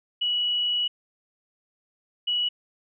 sine tone pair in turn, 2932 / 2932 Hz, F#7 / F#7, -16 / -16 cents, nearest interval unison, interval 0 cents, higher neither, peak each -22 dBFS, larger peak neither, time 0.21-0.88 / 2.27-2.49 s, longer first, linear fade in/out 10 ms, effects none

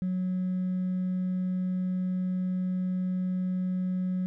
triangle tone with hard clipping, 183.8 Hz, F#3, 11 cents flat, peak -26 dBFS, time 0.02-4.26 s, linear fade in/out 0 ms, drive 2 dB, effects none

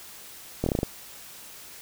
slowing click train, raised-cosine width 2 ms, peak -11 dBFS, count 7, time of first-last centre 0.64-0.831 s, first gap 23 ms, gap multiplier 1.13, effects white hiss -45 dBFS RMS until 1.81 s

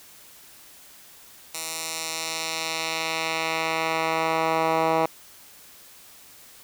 10% pulse tone with band-pass filter sweep, 161.6 Hz, E3, 34 cents flat, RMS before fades -26 dBFS, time 1.54-5.06 s, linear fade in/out 5 ms, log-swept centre 9100 to 850 Hz, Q 0.85, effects white hiss -49 dBFS RMS until 6.63 s

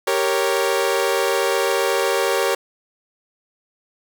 sawtooth chord, G diminished, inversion none, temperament equal, 392 / 466.2 / 554.4 Hz, G4 / Bb4 / Db5, 0 / 0 / 0 cents, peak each -18 dBFS, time 0.07-2.55 s, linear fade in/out 5 ms, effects none

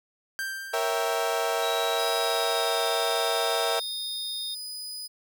45% pulse tone with exponential decay, 1576 Hz, G6, 9 cents sharp, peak -28 dBFS, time 0.39-1.73 s, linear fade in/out 0 ms, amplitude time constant 290 ms
30% pulse chord, A# diminished seventh, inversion none, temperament equal, 466.2 / 554.4 / 659.3 / 784 Hz, A#4 / C#5 / E5 / G5, 0 / 0 / 0 / 0 cents, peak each -27 / -31 / -26 / -29 dBFS, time 0.73-3.8 s, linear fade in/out 10 ms
triangle tone with pitch glide, 3859 to 3664 Hz, B7 to A#7, -41 to -31 cents, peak -31 dBFS, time 1.62-4.55 s, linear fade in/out 10 ms, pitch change -90 cents, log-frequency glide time 2.05-2.87 s
sawtooth tone, 4978 Hz, D#8, in tune, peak -32 dBFS, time 1.98-5.08 s, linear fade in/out 20 ms
effects none

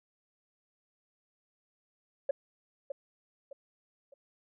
sine tone with echo, 554.4 Hz, C#5, in tune, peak -24 dBFS, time 2.29-2.31 s, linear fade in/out 5 ms, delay 610 ms, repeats 3, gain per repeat -9 dB, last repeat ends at 4.14 s, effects tanh soft clip ceiling -22 dBFS

